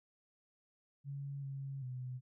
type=tone with pitch steps; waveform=sine; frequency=140 / 136.9 / 126.8 Hz; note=C#3 / C#3 / B2; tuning=+18 / -21 / +46 cents; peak=-40 dBFS; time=1.04-2.21 s; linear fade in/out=50 ms; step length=390 ms; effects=none